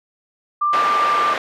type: tone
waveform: sine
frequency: 1185 Hz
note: D6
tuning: 15 cents sharp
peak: -15 dBFS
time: 0.61-1.34 s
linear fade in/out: 10 ms
type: band-pass noise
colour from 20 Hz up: pink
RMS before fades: -24 dBFS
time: 0.73-1.38 s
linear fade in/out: 2 ms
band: 620 to 2300 Hz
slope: 12 dB/octave
effects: none